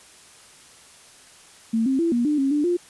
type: tone with pitch steps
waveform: sine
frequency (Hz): 225.7 / 266.1 / 335.3 / 238.7 / 298.5 / 271.8 / 295 / 351.2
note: A3 / C4 / E4 / A#3 / D4 / C#4 / D4 / F4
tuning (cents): +44 / +29 / +30 / +41 / +28 / -34 / +8 / +10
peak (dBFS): -18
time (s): 1.73-2.77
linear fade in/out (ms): 10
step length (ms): 130
effects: white hiss -49 dBFS RMS until 2.89 s + resampled to 24000 Hz